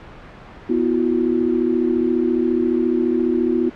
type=chord; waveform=sine; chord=B suspended fourth; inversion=none; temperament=equal with one note detuned; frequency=246.9 / 329.6 / 364.1 Hz; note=B3 / E4 / F#4; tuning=0 / 0 / -28 cents; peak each=-20 dBFS; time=0.69-3.7 s; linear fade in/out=10 ms; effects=pink hiss -39 dBFS RMS until 3.75 s + low-pass 2000 Hz 12 dB/octave